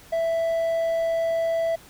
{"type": "tone with hard clipping", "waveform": "triangle", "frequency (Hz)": 661, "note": "E5", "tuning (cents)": 5, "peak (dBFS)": -22, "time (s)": [0.12, 1.76], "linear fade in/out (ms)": 10, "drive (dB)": 6, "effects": ["pink hiss -49 dBFS RMS until 1.89 s"]}